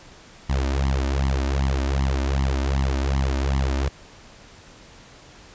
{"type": "tone with flanger", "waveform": "sawtooth", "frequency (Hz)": 67.5, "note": "C#2", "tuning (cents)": -45, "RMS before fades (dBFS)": -22, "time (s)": [0.49, 3.89], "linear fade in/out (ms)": 10, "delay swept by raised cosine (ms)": [0.96, 3.36], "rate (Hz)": 2.6, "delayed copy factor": 1, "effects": ["pink hiss -47 dBFS RMS until 5.54 s", "resampled to 16000 Hz"]}